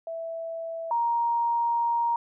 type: tone pair in turn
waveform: sine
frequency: 659.3 / 937.6 Hz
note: E5 / A#5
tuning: 0 / +10 cents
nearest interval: tritone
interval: 610 cents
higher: second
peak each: -31 / -22 dBFS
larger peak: second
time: 0.07-0.91 / 0.91-2.16 s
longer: second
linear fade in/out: 2 ms
effects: none